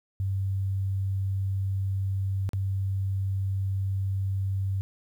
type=tone with dropouts; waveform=sine; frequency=96.8 Hz; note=G2; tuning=21 cents flat; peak=-25 dBFS; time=0.2-4.81 s; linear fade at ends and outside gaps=0 ms; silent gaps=2.491-2.533 s; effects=10-bit